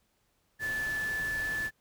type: tone in noise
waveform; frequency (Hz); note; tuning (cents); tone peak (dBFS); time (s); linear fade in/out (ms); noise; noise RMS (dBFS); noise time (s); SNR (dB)
sine; 1741; A6; -19; -30; 0.59-1.71; 50; pink; -43; 0.59-1.71; +10
effects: pink hiss -73 dBFS RMS until 1.8 s